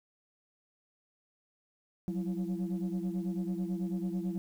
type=tone cluster; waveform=sine; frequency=182 / 191.1 / 334.4 Hz; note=F#3 / G3 / E4; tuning=-28 / -44 / +25 cents; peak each=-33 / -34 / -37 dBFS; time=2.08-4.38 s; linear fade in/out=0 ms; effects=tanh soft clip ceiling -27 dBFS + 10-bit